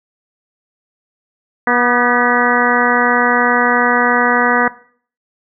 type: harmonic tone with a mistuned harmonic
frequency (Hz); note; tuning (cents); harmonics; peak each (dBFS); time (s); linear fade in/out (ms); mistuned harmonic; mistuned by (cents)
242.9; B3; -29; 1 / 2 / 3 / 4 / 5 / 6 / 7 / 8; -19 / -19 / -19 / -19 / -19 / -19 / -19 / -19; 1.67-4.68; 2; 6; +62
effects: noise-tail reverb RT60 0.5 s tail -18 dB re dry